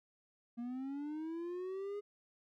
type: linear sweep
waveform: triangle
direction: up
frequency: 233.1 to 415.3 Hz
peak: -37 dBFS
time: 0.57-2.01 s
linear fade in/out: 20 ms
effects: none